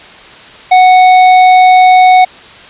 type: tone with hard clipping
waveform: triangle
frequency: 739 Hz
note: F#5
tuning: 2 cents flat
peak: -3 dBFS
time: 0.71-2.25 s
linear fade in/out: 10 ms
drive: 12 dB
effects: white hiss -33 dBFS RMS until 2.69 s + resampled to 8000 Hz